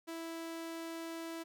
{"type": "tone", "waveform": "sawtooth", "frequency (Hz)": 329.6, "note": "E4", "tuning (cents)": 0, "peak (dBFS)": -37, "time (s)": [0.07, 1.44], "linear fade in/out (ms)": 20, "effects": []}